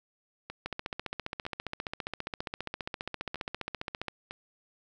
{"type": "two click trains", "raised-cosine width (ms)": 0.3, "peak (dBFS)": [-23, -18], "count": [5, 52], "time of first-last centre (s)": [[0.5, 4.31], [0.66, 4.083]], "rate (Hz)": [1.05, 14.9], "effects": []}